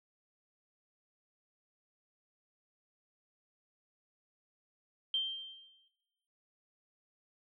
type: tone with exponential decay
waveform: sine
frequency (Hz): 3152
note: G7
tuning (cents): +9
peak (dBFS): -28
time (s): 5.14-5.88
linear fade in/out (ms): 2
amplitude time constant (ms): 160
effects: noise-tail reverb RT60 1.0 s tail -18 dB re dry